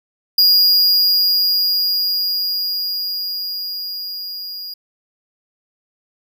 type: tone with level ramp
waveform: square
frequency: 4857 Hz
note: D#8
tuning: 43 cents flat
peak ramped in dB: -9 to -28 dBFS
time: 0.38-4.74 s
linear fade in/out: 5 ms
effects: none